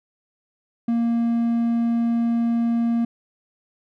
triangle tone, 233.1 Hz, A#3, in tune, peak -16 dBFS, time 0.88-3.05 s, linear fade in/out 5 ms, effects none

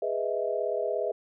sine chord, E major seventh, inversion first, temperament equal with one note detuned, 414.1 / 493.9 / 622.3 / 659.3 Hz, G#4 / B4 / D#5 / E5, -5 / 0 / 0 / 0 cents, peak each -32 dBFS, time 0.02-1.12 s, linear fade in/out 5 ms, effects none

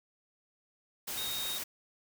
sine tone in noise, 3729 Hz, A#7, in tune, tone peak -36 dBFS, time 1.17-1.58 s, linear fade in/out 10 ms, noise white, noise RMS -38 dBFS, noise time 1.07-1.64 s, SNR -1 dB, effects none

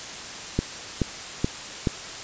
click train, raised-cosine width 3 ms, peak -8 dBFS, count 4, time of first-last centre 0.59-1.872 s, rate 2.34 Hz, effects white hiss -36 dBFS RMS until 2.23 s + resampled to 16000 Hz

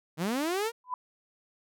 sawtooth linear sweep, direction up, 146.83 to 476.9 Hz, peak -24 dBFS, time 0.17-0.72 s, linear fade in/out 50 ms
sine tone with exponential growth, 1000 Hz, B5, 21 cents sharp, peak -25 dBFS, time 0.84-0.94 s, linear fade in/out 2 ms, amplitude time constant 21 ms
effects none

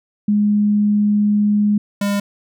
sine / square tone pair in turn, 207.7 / 202 Hz, G#3 / G#3, 0 / -48 cents, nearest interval unison, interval 48 cents, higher first, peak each -12 / -17 dBFS, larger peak first, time 0.28-1.78 / 2.01-2.2 s, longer first, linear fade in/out 5 ms, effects none

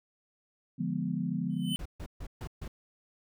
sine chord, D diminished seventh, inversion none, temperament equal, 146.83 / 174.61 / 207.7 / 246.9 Hz, D3 / F3 / Ab3 / Cb4, 0 / 0 / 0 / 0 cents, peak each -37 / -33 / -36 / -35 dBFS, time 0.78-1.76 s, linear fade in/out 20 ms
square tone with exponential growth, 3035 Hz, F#7, 43 cents sharp, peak -29 dBFS, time 1.5-1.76 s, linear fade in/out 0 ms, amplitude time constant 55 ms
brown noise bursts, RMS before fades -39 dBFS, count 5, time 1.79-2.68 s, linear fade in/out 5 ms, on 66 ms, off 140 ms
effects none

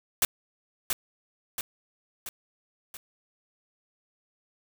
white noise with echo, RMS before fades -22 dBFS, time 0.22-0.25 s, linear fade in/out 2 ms, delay 680 ms, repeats 4, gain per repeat -5 dB, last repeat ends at 2.97 s, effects none

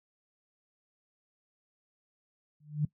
sine tone with exponential growth, 149.7 Hz, D3, 33 cents sharp, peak -22 dBFS, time 2.6-2.85 s, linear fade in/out 5 ms, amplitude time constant 53 ms, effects noise-tail reverb RT60 0.1 s tail -19 dB re dry + high-pass 80 Hz 12 dB/octave

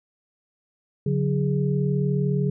sine tone cluster, 142.3 / 182.1 / 413.1 Hz, C#3 / F#3 / G#4, +46 / -27 / -9 cents, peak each -22 / -25 / -28 dBFS, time 1.06-2.5 s, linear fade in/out 5 ms, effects none

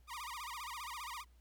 sawtooth tone with vibrato, 1073 Hz, C6, 43 cents sharp, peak -39 dBFS, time 0.07-1.25 s, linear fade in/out 50 ms, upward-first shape sine, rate 15 Hz, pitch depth 250 cents each way, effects added 60 Hz sine -61 dBFS peak until 1.4 s + pink hiss -75 dBFS RMS until 1.4 s

